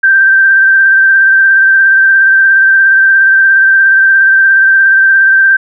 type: tone with vibrato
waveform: sine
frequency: 1568 Hz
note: G6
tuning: in tune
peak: -3 dBFS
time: 0.03-5.57 s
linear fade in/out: 10 ms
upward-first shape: triangle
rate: 17 Hz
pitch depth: 26 cents each way
effects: none